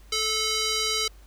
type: tone with band-pass filter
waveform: square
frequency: 436 Hz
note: A4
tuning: 16 cents flat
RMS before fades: -26 dBFS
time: 0.12-1.08 s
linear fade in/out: 5 ms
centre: 4700 Hz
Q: 1.6
effects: added 50 Hz sine -47 dBFS peak until 1.26 s + pink hiss -58 dBFS RMS until 1.26 s